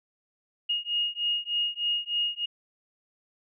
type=beating tone pair; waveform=sine; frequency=2860 / 2863.3 Hz; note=F7 / F7; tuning=+41 / +43 cents; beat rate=3.3 Hz; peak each=-29 dBFS; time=0.69-2.46 s; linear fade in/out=10 ms; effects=none